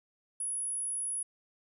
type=tone; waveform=sine; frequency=10290 Hz; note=E9; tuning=43 cents flat; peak=-32 dBFS; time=0.4-1.23 s; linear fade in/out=5 ms; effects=none